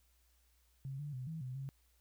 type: tone with pitch steps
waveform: sine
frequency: 135.3 / 146.6 / 127.6 / 160.8 / 127.7 / 135.8 Hz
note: C#3 / D3 / C3 / E3 / C3 / C#3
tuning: -42 / -3 / -43 / -43 / -42 / -35 cents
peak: -40 dBFS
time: 0.85-1.69 s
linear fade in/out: 0 ms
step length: 140 ms
effects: added 60 Hz sine -70 dBFS peak until 2 s + white hiss -75 dBFS RMS until 2 s